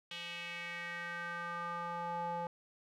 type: tone with band-pass filter sweep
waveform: square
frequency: 172.2 Hz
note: F3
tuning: 24 cents flat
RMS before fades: -41 dBFS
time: 0.11-2.47 s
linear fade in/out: 2 ms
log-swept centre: 3100 to 750 Hz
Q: 3.4
effects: none